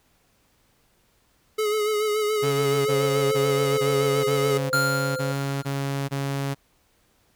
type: tone with vibrato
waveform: square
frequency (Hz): 425.1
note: G#4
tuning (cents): +40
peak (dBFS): -22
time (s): 1.58-4.58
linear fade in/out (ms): 10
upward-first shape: sine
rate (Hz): 7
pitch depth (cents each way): 38
type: tone bursts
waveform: sawtooth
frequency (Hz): 138.59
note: C#3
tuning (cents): 0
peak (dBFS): -21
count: 9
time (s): 2.42-6.548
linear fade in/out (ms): 20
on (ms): 440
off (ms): 21
type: tone with pitch glide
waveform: sine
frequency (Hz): 528 to 516.2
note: C5 to C5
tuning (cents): +16 to -23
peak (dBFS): -28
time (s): 2.87-5.33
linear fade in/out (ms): 20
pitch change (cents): -39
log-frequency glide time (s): 3.41-3.47
type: tone with exponential decay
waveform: square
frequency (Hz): 1396.9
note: F6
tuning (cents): 0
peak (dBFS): -19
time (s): 4.73-6.02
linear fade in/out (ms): 1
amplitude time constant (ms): 280
effects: pink hiss -64 dBFS RMS until 7.35 s